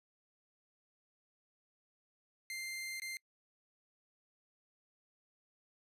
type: tone with dropouts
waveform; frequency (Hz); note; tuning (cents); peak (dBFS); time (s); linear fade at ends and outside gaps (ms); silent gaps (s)
sawtooth; 2093; C7; 0; -37; 2.5-3.17; 1; 2.999-3.019
effects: noise-tail reverb RT60 0.1 s tail -26 dB re dry + resampled to 32000 Hz